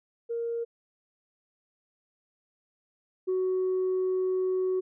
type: tone pair in turn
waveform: sine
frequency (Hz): 466.2 / 372.1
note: A#4 / F#4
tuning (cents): 0 / +10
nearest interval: major third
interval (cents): 390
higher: first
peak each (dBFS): -28 / -23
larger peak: second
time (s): 0.29-0.65 / 3.27-4.81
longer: second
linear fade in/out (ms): 20
effects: tanh soft clip ceiling -22 dBFS